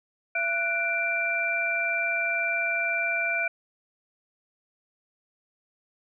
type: tone cluster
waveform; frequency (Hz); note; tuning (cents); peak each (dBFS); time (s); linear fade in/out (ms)
sine; 674 / 1478 / 2356; E5 / F#6 / D7; +38 / -2 / +5; -32 / -29 / -26; 0.35-3.48; 5
effects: none